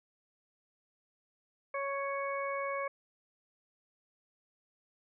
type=harmonic tone; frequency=555 Hz; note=C#5; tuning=2 cents sharp; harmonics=1 / 2 / 3 / 4; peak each=-36 / -37 / -45 / -41 dBFS; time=1.74-2.88 s; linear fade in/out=5 ms; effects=none